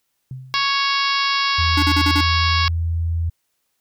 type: tone with exponential decay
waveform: sine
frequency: 130.1 Hz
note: C3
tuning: 9 cents flat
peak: -26 dBFS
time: 0.31-0.87 s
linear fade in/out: 2 ms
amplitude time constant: 120 ms
type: harmonic tone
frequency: 554.4 Hz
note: C#5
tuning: in tune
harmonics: 2 / 3 / 4 / 5 / 6 / 7 / 8 / 9 / 10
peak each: -21 / -27 / -25 / -27 / -27 / -28 / -27 / -27 / -31 dBFS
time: 0.54-2.68 s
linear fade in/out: 0 ms
type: tone with pitch glide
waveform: sine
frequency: 82.6 to 83.37 Hz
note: E2 to E2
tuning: +4 to +20 cents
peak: -18 dBFS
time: 1.58-3.3 s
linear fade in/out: 10 ms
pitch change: +16 cents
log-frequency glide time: 1.94-2.14 s
type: tone bursts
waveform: square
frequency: 290.9 Hz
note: D4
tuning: 16 cents flat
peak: -19 dBFS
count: 5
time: 1.77-2.21 s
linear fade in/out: 5 ms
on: 56 ms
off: 40 ms
effects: white hiss -71 dBFS RMS until 3.8 s